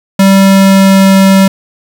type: tone with pitch glide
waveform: square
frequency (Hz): 194.3 to 193.18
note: G3 to G3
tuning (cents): -15 to -25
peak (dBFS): -3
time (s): 0.19-1.48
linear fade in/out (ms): 5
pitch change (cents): -10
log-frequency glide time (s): 0.42-1.14
effects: 7-bit